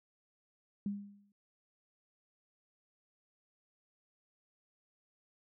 sine tone with exponential decay, 202.1 Hz, G#3, 47 cents flat, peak -31 dBFS, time 0.86-1.32 s, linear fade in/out 2 ms, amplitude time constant 98 ms, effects none

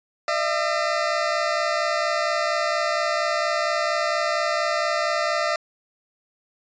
20% pulse tone pair together, 606.7 / 671 Hz, D#5 / E5, -44 / +31 cents, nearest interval major second, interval 175 cents, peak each -19 dBFS, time 0.28-5.56 s, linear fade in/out 2 ms, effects resampled to 16000 Hz

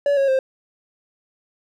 triangle tone with pitch steps, 570 / 548.4 / 527.5 Hz, C#5 / C#5 / C5, +48 / -19 / +14 cents, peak -13 dBFS, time 0.06-0.39 s, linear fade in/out 2 ms, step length 110 ms, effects none

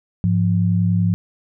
sine tone pair together, 103.83 / 174.62 Hz, G#2 / F3, 0 / 0 cents, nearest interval major sixth, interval 900 cents, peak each -17 dBFS, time 0.24-1.14 s, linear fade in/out 0 ms, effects none

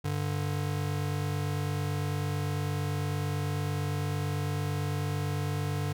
square tone pair together, 98 / 146.97 Hz, G2 / D3, 0 / +2 cents, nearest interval perfect fifth, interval 702 cents, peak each -33 / -32 dBFS, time 0.04-5.93 s, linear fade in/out 10 ms, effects none

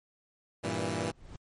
10% pulse chord, E diminished, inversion first, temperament equal, 98 / 116.54 / 164.81 Hz, G2 / Bb2 / E3, 0 / 0 / 0 cents, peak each -27 dBFS, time 0.63-1.12 s, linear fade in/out 20 ms
brown noise with exponential growth, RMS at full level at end -39 dBFS, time 0.93-1.36 s, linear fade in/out 2 ms, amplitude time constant 92 ms
effects MP3 48 kbps

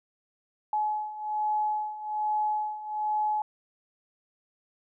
sine beating tone pair, 849 / 850.2 Hz, G#5 / G#5, +38 / +40 cents, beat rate 1.2 Hz, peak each -32 / -28 dBFS, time 0.73-3.42 s, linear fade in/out 2 ms, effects none

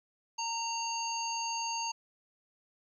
harmonic tone, 922 Hz, A#5, 19 cents flat, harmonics 1 / 3 / 5 / 7, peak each -35 / -41 / -39 / -39 dBFS, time 0.38-1.92 s, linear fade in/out 10 ms, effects 12-bit

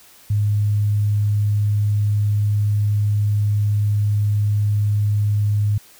sine tone, 103.83 Hz, G#2, in tune, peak -15 dBFS, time 0.3-5.78 s, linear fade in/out 5 ms, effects white hiss -48 dBFS RMS until 5.99 s

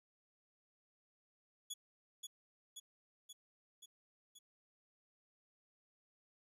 20% pulse tone with echo, 3386 Hz, G#7, 33 cents sharp, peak -36 dBFS, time 1.7-1.74 s, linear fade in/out 10 ms, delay 530 ms, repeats 5, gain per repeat -3 dB, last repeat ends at 4.39 s, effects 13-bit

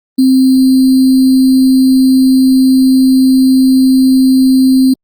sine tone with sample-and-hold, 261.6 Hz, C4, in tune, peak -4 dBFS, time 0.18-4.94 s, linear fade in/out 10 ms, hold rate 4410 Hz, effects Opus 24 kbps

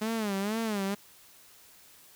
sawtooth tone with vibrato, 210.2 Hz, G#3, 21 cents sharp, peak -25 dBFS, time 0.01-0.95 s, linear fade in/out 10 ms, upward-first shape sine, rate 2.1 Hz, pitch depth 140 cents each way, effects white hiss -56 dBFS RMS until 2.15 s

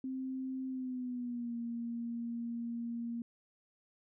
sine tone with pitch glide, 261.6 to 234.4 Hz, C4 to A#3, 0 to +10 cents, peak -36 dBFS, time 0.04-3.22 s, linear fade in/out 2 ms, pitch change -190 cents, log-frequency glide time 0.68-1.56 s, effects none

